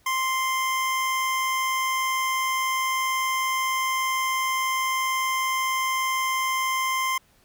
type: tone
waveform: 25% pulse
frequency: 1046.5 Hz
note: C6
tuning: in tune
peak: -19 dBFS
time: 0.06-7.18 s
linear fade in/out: 5 ms
effects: pink hiss -61 dBFS RMS until 7.44 s